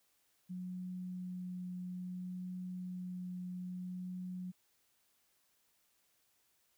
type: tone with vibrato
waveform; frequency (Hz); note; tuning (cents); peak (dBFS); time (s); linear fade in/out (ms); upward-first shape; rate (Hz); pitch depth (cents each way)
sine; 181.6; F#3; -32; -40; 0.49-4.52; 20; triangle; 0.6; 9
effects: white hiss -75 dBFS RMS until 6.77 s